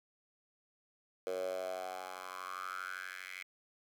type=tone with high-pass filter sweep; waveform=10% pulse; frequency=92.5 Hz; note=F#2; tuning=in tune; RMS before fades=-42 dBFS; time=1.27-3.43 s; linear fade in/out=0 ms; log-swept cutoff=490 to 2100 Hz; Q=6.8; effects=none